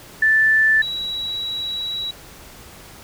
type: tone pair in turn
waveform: sine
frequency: 1760 / 3894 Hz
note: A6 / B7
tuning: 0 / -25 cents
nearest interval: octave + major second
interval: 1375 cents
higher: second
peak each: -12 / -23 dBFS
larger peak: first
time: 0.22-0.82 / 0.82-2.11 s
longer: second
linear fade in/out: 5 ms
effects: pink hiss -42 dBFS RMS until 3.03 s